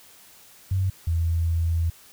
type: tone pair in turn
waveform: sine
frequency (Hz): 94.7 / 83.1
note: F#2 / E2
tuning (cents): +41 / +15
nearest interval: major second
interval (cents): 226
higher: first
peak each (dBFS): -20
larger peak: neither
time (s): 0.71-0.9 / 1.07-1.9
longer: second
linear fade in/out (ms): 5
effects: white hiss -51 dBFS RMS until 2.12 s